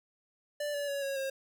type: tone with pitch steps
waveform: square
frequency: 587.3 / 574.5 / 562.1 / 549.9 / 537.9 Hz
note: D5 / D5 / C#5 / C#5 / C5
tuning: 0 / -38 / +24 / -14 / +48 cents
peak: -33 dBFS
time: 0.6-1.3 s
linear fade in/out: 5 ms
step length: 140 ms
effects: none